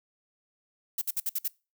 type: noise bursts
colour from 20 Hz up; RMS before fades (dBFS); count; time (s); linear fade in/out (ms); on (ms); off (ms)
violet; -29; 6; 0.98-1.48; 5; 35; 58
effects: noise-tail reverb RT60 0.3 s tail -24 dB re dry